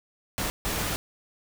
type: noise bursts at uneven times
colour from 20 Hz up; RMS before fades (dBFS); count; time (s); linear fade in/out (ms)
pink; -29; 2; 0.38-0.5 / 0.65-0.96; 0
effects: none